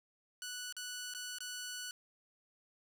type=tone with dropouts; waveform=10% pulse; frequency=1480 Hz; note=F#6; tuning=in tune; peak=-33 dBFS; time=0.42-1.91 s; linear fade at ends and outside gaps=1 ms; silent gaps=0.725-0.766 / 1.138-1.148 / 1.385-1.405 s; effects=none